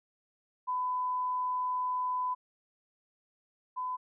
sine tone pair in turn, 1003 / 1007.8 Hz, B5 / B5, +26 / +35 cents, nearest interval unison, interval 9 cents, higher second, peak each -29 / -32 dBFS, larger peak first, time 0.67-2.35 / 3.76-3.97 s, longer first, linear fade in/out 20 ms, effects none

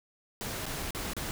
pink noise with dropouts, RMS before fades -36 dBFS, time 0.41-1.31 s, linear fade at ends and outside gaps 0 ms, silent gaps 0.656-0.664 / 0.907-0.948 / 1.134-1.166 s, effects none

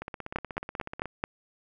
two click trains, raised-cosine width 0.5 ms, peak -21 / -13 dBFS, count 18 / 5, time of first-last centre 0.02-1.057 / 0.36-1.239 s, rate 16.4 / 4.55 Hz, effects none

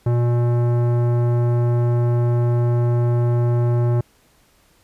sine tone with tanh clipping, 120 Hz, B2, 49 cents flat, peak -17 dBFS, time 0.06-4.01 s, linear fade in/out 5 ms, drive 16 dB, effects pink hiss -57 dBFS RMS until 4.83 s + resampled to 32000 Hz

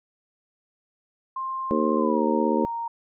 sine tone with pitch glide, 1055 to 929.1 Hz, C6 to A#5, +14 to -6 cents, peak -27 dBFS, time 1.36-2.88 s, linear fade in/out 5 ms, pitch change -220 cents, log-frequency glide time 1.96-2.24 s
harmonic tone, 76.6 Hz, D#2, 27 cents flat, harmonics 3 / 4 / 5 / 6 / 7, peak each -25 / -26 / -27 / -28 / -28 dBFS, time 1.71-2.65 s, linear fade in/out 0 ms
effects none

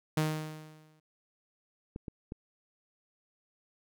sawtooth tone with exponential decay, 155.3 Hz, D#3, 3 cents flat, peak -21 dBFS, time 0.17-1 s, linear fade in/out 5 ms, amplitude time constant 180 ms
clicks, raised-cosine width 3 ms, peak -26 dBFS, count 3, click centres 1.961 / 2.082 / 2.321 s
effects none

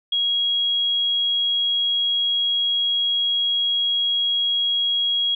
sine tone, 3300 Hz, G#7, 12 cents flat, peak -18 dBFS, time 0.12-5.35 s, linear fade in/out 5 ms, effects none

